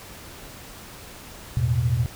sine chord, E suspended fourth, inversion none, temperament just, 82.41 / 109.88 / 123.61 Hz, E2 / A2 / B2, 0 / -2 / +2 cents, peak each -27 / -25 / -21 dBFS, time 1.57-2.06 s, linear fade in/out 0 ms, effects pink hiss -42 dBFS RMS until 2.15 s

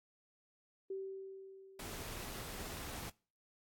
sine tone with exponential decay, 385.7 Hz, G4, 28 cents flat, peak -38 dBFS, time 0.9-2.79 s, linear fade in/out 5 ms, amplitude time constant 410 ms
pink noise, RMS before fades -46 dBFS, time 1.79-3.1 s, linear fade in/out 5 ms
effects noise-tail reverb RT60 0.4 s tail -24 dB re dry + AAC 64 kbps

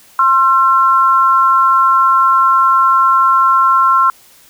sine tone pair together, 1059.7 / 1355 Hz, C6 / E6, +22 / +47 cents, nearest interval major third, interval 425 cents, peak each -10 dBFS, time 0.19-4.1 s, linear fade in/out 2 ms, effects white hiss -45 dBFS RMS until 4.49 s

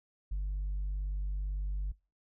sine tone, 48.95 Hz, G1, 2 cents flat, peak -29 dBFS, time 0.31-1.92 s, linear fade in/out 10 ms, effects noise-tail reverb RT60 0.3 s tail -25 dB re dry + tanh soft clip ceiling -30 dBFS

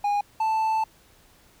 triangle tone pair in turn, 819 / 880.9 Hz, G#5 / A5, -24 / +2 cents, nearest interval minor second, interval 126 cents, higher second, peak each -19 dBFS, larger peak neither, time 0.04-0.21 / 0.4-0.84 s, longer second, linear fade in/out 5 ms, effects pink hiss -57 dBFS RMS until 1.6 s

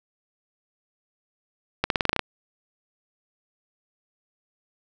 accelerating click train, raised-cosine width 0.3 ms, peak -5 dBFS, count 9, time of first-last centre 1.84-2.193 s, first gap 62 ms, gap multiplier 0.9, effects none

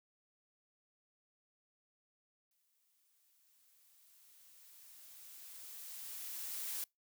blue noise with exponential growth, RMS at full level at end -40 dBFS, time 2.51-6.84 s, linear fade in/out 2 ms, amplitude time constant 940 ms, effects noise-tail reverb RT60 0.2 s tail -26 dB re dry

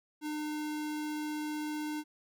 square tone, 302.6 Hz, D#4, 48 cents flat, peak -35 dBFS, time 0.21-2.04 s, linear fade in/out 50 ms, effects none

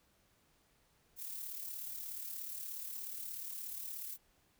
violet noise with amplitude modulation, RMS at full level -42 dBFS, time 1.16-4.18 s, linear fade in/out 50 ms, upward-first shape sine, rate 36.8 Hz, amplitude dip 45%, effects pink hiss -72 dBFS RMS until 4.59 s

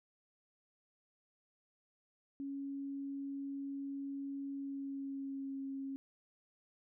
sine tone with pitch glide, 277.2 to 271.7 Hz, C#4 to C#4, 0 to -35 cents, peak -39 dBFS, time 2.4-5.96 s, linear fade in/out 0 ms, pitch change -35 cents, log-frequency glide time 4.52-5.61 s, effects none

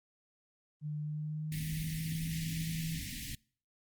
sine tone with pitch glide, 150.3 to 162.02 Hz, D3 to E3, +40 to -30 cents, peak -35 dBFS, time 0.81-3.01 s, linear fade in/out 50 ms, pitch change +130 cents, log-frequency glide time 1.02-2.23 s
pink band-stop noise, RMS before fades -42 dBFS, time 1.52-3.35 s, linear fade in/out 2 ms, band 300 to 1800 Hz, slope 96 dB/octave
effects noise-tail reverb RT60 0.5 s tail -26 dB re dry + Opus 32 kbps

